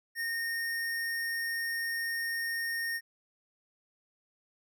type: tone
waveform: square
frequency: 1842 Hz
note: A#6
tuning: 21 cents flat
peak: -32 dBFS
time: 0.15-3.01 s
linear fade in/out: 50 ms
effects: none